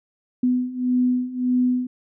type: beating tone pair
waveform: sine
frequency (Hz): 249 / 250.7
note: B3 / B3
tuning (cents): +14 / +26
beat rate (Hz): 1.7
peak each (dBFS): -23 / -20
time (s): 0.43-1.87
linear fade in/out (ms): 5
effects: none